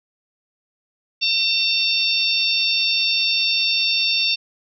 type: harmonic tone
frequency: 905 Hz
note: A5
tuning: 48 cents sharp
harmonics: 3 / 4 / 5 / 6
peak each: -21 / -22 / -23 / -24 dBFS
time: 1.21-4.36 s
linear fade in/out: 20 ms
effects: none